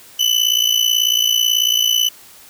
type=tone with amplitude modulation; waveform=35% pulse; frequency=3000 Hz; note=F#7; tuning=23 cents sharp; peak=-8 dBFS; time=0.19-2.09 s; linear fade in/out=10 ms; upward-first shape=sine; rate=58.2 Hz; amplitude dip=80%; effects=white hiss -43 dBFS RMS until 2.49 s